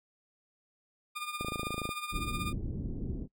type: tone with tremolo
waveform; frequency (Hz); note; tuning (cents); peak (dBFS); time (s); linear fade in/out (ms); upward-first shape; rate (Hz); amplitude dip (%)
20% pulse; 1211; D#6; -47; -28; 1.15-2.53; 20; triangle; 16; 75
type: click train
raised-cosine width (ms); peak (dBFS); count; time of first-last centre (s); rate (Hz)
2; -23; 14; 1.41-1.891; 27
type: low-pass noise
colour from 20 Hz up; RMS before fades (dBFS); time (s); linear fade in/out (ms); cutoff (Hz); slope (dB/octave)
pink; -36; 2.11-3.28; 50; 340; 24
effects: noise-tail reverb RT60 0.1 s tail -23 dB re dry